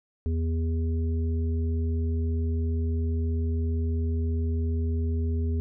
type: harmonic tone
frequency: 81.5 Hz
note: E2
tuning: 19 cents flat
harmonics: 1 / 3 / 5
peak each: -24 / -34 / -38 dBFS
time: 0.26-5.6 s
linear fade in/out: 0 ms
effects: none